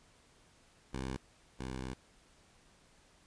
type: tone pair in turn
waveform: 10% pulse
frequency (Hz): 65.41 / 64.51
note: C2 / C2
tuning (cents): 0 / -24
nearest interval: unison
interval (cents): 24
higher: first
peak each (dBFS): -29 / -31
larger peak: first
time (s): 0.93-1.17 / 1.59-1.94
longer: second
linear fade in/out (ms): 10
effects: pink hiss -65 dBFS RMS until 3.26 s + resampled to 22050 Hz